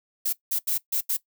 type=noise bursts at uneven times; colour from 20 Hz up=violet; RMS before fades=-25 dBFS; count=5; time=0.25-0.33 / 0.51-0.59 / 0.67-0.78 / 0.92-1.01 / 1.09-1.17 s; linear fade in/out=10 ms; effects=noise-tail reverb RT60 0.1 s tail -18 dB re dry